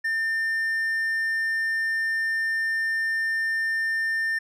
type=tone; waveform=triangle; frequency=1800 Hz; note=A6; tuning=39 cents sharp; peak=-21 dBFS; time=0.04-4.39 s; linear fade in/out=10 ms; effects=none